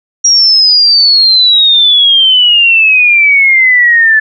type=exponential sweep; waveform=sine; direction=down; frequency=5710 to 1735 Hz; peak=-3 dBFS; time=0.24-4.2 s; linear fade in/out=10 ms; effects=none